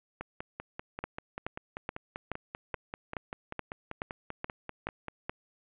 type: two click trains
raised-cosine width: 0.5 ms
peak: -22 / -18 dBFS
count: 26 / 11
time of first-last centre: 0.21-5.083 / 1.04-5.295 s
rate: 5.13 / 2.35 Hz
effects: resampled to 8000 Hz + 8-bit